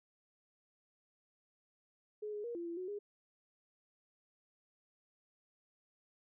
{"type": "tone with pitch steps", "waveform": "sine", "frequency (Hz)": [422.7, 416.9, 473.6, 342.4, 338.7, 367.6, 410.4], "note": ["G#4", "G#4", "A#4", "F4", "E4", "F#4", "G#4"], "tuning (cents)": [31, 7, 27, -34, 47, -11, -21], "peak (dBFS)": -39, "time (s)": [2.22, 2.99], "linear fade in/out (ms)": 10, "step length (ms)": 110, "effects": []}